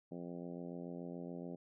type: harmonic tone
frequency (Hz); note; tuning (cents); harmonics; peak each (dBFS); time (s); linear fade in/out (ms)
87; F2; -6; 2 / 3 / 4 / 5 / 6 / 7 / 8 / 9; -47 / -48 / -51 / -53 / -54 / -55 / -62 / -63; 0.11-1.56; 10
effects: none